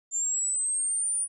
sine linear sweep, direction up, 7190 to 9480 Hz, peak -25 dBFS, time 0.11-1.28 s, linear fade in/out 50 ms, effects none

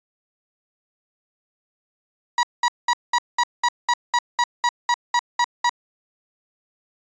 35% pulse tone bursts, 963 Hz, B5, 44 cents flat, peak -14 dBFS, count 14, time 2.38-5.694 s, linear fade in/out 2 ms, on 51 ms, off 200 ms, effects resampled to 16000 Hz

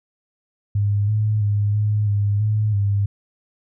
sine tone with pitch steps, 102.1 / 107 / 103 / 105.3 / 102.1 / 106.9 / 100.7 Hz, G#2 / A2 / G#2 / G#2 / G#2 / A2 / G2, -29 / -48 / -14 / +24 / -29 / -49 / +47 cents, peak -16 dBFS, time 0.75-3.06 s, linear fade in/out 5 ms, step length 330 ms, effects none

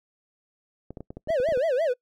clicks, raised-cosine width 2 ms, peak -24 dBFS, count 11, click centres 0.906 / 0.972 / 1.006 / 1.105 / 1.17 / 1.274 / 1.304 / 1.401 / 1.488 / 1.523 / 1.574 s
triangle tone with vibrato, 572 Hz, D5, 46 cents flat, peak -19 dBFS, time 1.28-1.94 s, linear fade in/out 20 ms, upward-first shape sine, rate 5.9 Hz, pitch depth 270 cents each way
effects noise-tail reverb RT60 0.1 s tail -24 dB re dry

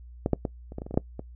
clicks, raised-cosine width 2 ms, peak -11 / -8 / -14 / -28 / -20 / -22 / -25 / -23 / -17 / -7 / -21 dBFS, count 11, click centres 0.261 / 0.333 / 0.452 / 0.721 / 0.784 / 0.819 / 0.865 / 0.91 / 0.942 / 0.975 / 1.194 s, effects noise-tail reverb RT60 0.1 s tail -22 dB re dry + added 60 Hz sine -43 dBFS peak until 1.35 s

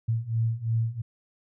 sine beating tone pair, 112.3 / 115.2 Hz, A2 / A#2, +36 / -20 cents, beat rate 2.9 Hz, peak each -28 / -26 dBFS, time 0.08-1.02 s, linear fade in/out 10 ms, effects none

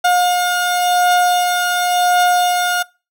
30% pulse beating tone pair, 715 / 715.92 Hz, F5 / F5, +41 / +43 cents, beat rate 0.92 Hz, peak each -11 / -18 dBFS, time 0.04-2.83 s, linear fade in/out 10 ms, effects noise-tail reverb RT60 0.3 s tail -23 dB re dry

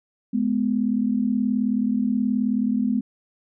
sine tone pair together, 211.5 / 250.3 Hz, G#3 / B3, +32 / +23 cents, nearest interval minor third, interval 291 cents, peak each -22 dBFS, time 0.33-3.01 s, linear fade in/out 10 ms, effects none

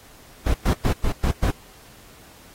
brown noise bursts, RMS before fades -19 dBFS, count 6, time 0.46-1.508 s, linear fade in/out 5 ms, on 83 ms, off 110 ms, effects pink hiss -49 dBFS RMS until 2.54 s + AAC 48 kbps

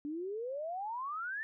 sine exponential sweep, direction up, 285 to 1813 Hz, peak -36 dBFS, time 0.05-1.43 s, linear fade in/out 0 ms, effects none

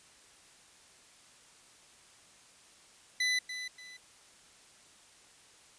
25% pulse tone with echo, 2000 Hz, B6, 21 cents sharp, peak -24 dBFS, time 3.2-3.39 s, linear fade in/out 5 ms, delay 290 ms, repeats 2, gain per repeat -10 dB, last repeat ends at 3.97 s, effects white hiss -59 dBFS RMS until 5.78 s + resampled to 22050 Hz

